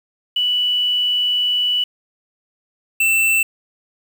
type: tone pair in turn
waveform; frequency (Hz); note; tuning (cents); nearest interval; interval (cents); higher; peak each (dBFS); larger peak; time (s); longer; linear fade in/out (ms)
sine / square; 2960 / 2671; F#7 / E7; 0 / +22; major second; 178; first; -15 / -14; second; 0.36-1.84 / 3-3.43; first; 5
effects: 7-bit